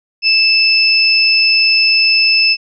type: tone pair together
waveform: sine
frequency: 2637 / 5229 Hz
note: E7 / E8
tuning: 0 / -15 cents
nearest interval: octave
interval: 1185 cents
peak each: -11 dBFS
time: 0.22-2.57 s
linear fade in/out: 50 ms
effects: none